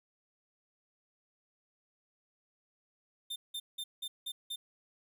45% pulse tone bursts, 3596 Hz, A7, 37 cents sharp, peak -37 dBFS, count 6, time 3.3-4.56 s, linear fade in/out 10 ms, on 60 ms, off 180 ms, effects none

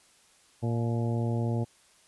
harmonic tone with a mistuned harmonic, 116.54 Hz, A#2, in tune, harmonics 1 / 2 / 3 / 4 / 5 / 6 / 7, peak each -27 / -33 / -37 / -39 / -41 / -43 / -44 dBFS, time 0.62-1.65 s, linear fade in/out 20 ms, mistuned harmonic 7, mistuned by +66 cents, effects white hiss -61 dBFS RMS until 2.07 s + resampled to 24000 Hz

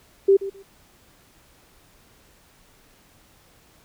sine tone with echo, 392 Hz, G4, in tune, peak -11 dBFS, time 0.28-0.37 s, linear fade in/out 10 ms, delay 130 ms, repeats 2, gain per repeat -15 dB, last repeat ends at 0.63 s, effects pink hiss -56 dBFS RMS until 3.84 s

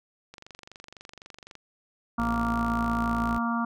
click train, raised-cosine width 0.2 ms, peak -27 dBFS, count 30, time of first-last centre 0.34-1.553 s, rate 23.9 Hz
harmonic tone, 233.1 Hz, A#3, in tune, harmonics 1 / 3 / 4 / 5 / 6, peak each -27 / -36 / -34 / -31 / -35 dBFS, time 2.18-3.65 s, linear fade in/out 5 ms
sawtooth tone, 55.8 Hz, A1, 25 cents sharp, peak -28 dBFS, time 2.19-3.38 s, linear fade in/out 0 ms
effects none

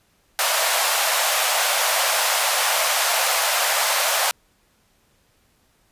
pink high-pass noise, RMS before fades -20 dBFS, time 0.39-4.31 s, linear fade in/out 0 ms, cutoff 570 Hz, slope 48 dB/octave, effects pink hiss -62 dBFS RMS until 5.91 s + resampled to 32000 Hz

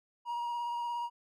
triangle tone with vibrato, 951 Hz, A#5, 34 cents sharp, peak -31 dBFS, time 0.25-1.1 s, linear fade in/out 50 ms, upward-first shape triangle, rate 17 Hz, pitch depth 19 cents each way, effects none

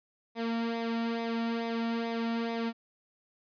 sawtooth tone with flanger, 230.4 Hz, A#3, 20 cents flat, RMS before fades -32 dBFS, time 0.35-2.73 s, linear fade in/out 50 ms, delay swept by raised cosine 0.66 to 1.96 ms, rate 2.3 Hz, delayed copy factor -0.65, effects resampled to 11025 Hz

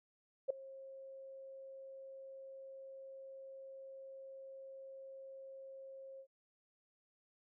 sine tone with ADSR envelope, 537 Hz, C5, 45 cents sharp, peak -28 dBFS, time 0.48-6.27 s, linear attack 22 ms, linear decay 4 ms, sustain -21 dB, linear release 73 ms, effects none

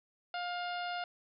harmonic tone, 707 Hz, F5, 21 cents sharp, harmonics 1 / 2 / 3 / 4 / 5 / 6 / 7, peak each -37 / -41 / -49 / -46 / -50 / -51 / -55 dBFS, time 0.34-1.04 s, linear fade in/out 2 ms, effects none

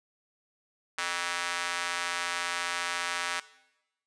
square tone with high-pass filter, 87.31 Hz, F2, in tune, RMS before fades -32 dBFS, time 0.98-3.4 s, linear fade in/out 5 ms, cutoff 1400 Hz, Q 1.3, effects noise-tail reverb RT60 0.9 s tail -18 dB re dry + resampled to 22050 Hz

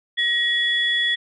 sine tone pair together, 1900 / 3385 Hz, A#6 / G#7, +33 / +32 cents, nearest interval minor seventh, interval 999 cents, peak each -20 dBFS, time 0.17-1.16 s, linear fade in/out 20 ms, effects tanh soft clip ceiling -10 dBFS

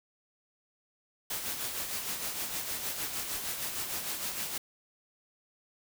white noise with tremolo, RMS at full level -34 dBFS, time 1.3-4.58 s, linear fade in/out 5 ms, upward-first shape sine, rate 6.5 Hz, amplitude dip 45%, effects none

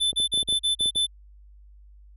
square tone bursts, 3520 Hz, A7, in tune, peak -21 dBFS, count 7, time 0-1.068 s, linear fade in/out 20 ms, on 120 ms, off 38 ms
clicks, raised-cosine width 2 ms, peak -26 dBFS, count 10, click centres 0.13 / 0.201 / 0.34 / 0.376 / 0.429 / 0.488 / 0.526 / 0.808 / 0.859 / 0.958 s
effects added 50 Hz sine -47 dBFS peak until 2.16 s + resampled to 32000 Hz

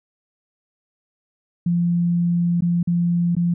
sine tone with dropouts, 172.8 Hz, F3, 18 cents flat, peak -16 dBFS, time 1.66-3.54 s, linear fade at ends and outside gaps 5 ms, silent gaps 2.608-2.621 / 2.83-2.873 / 3.352-3.366 s, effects none

